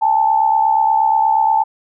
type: tone pair together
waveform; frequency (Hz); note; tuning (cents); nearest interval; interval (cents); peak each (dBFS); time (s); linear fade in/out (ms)
sine; 811.6 / 880; G#5 / A5; -40 / 0; minor second; 140; -17 / -12; 0.01-1.64; 20
effects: none